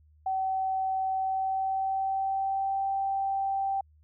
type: tone with pitch glide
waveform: sine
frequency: 763 to 780.8 Hz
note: G5 to G5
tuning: -47 to -7 cents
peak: -26 dBFS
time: 0.26-3.81 s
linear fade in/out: 5 ms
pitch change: +40 cents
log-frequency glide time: 1.14-2.87 s
effects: added 76 Hz sine -57 dBFS peak until 4.03 s